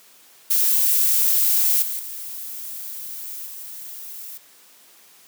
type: noise with level steps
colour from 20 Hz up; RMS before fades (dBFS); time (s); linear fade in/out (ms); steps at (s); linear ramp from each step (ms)
violet; -18 / -27 / -33 / -36; 0.5-4.38; 10; 1.82 / 1.99 / 3.46; 5
effects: white hiss -51 dBFS RMS until 5.27 s + high-pass 200 Hz 12 dB/octave